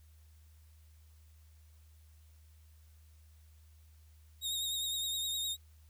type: tone with vibrato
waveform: sawtooth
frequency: 3729 Hz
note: A#7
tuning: in tune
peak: -31 dBFS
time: 4.41-5.57 s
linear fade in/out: 50 ms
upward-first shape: sine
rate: 9.8 Hz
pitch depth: 39 cents each way
effects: added 77 Hz sine -57 dBFS peak until 5.89 s + white hiss -71 dBFS RMS until 5.89 s